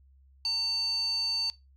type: tone with band-pass filter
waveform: square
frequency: 910 Hz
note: A#5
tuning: 42 cents flat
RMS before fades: -30 dBFS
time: 0.45-1.5 s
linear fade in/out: 0 ms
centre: 4600 Hz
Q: 9.5
effects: noise-tail reverb RT60 0.2 s tail -19 dB re dry + added 67 Hz sine -56 dBFS peak until 1.76 s